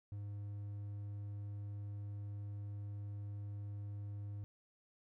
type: tone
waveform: triangle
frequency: 102.1 Hz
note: G#2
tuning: 29 cents flat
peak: -40 dBFS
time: 0.12-4.44 s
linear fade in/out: 0 ms
effects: none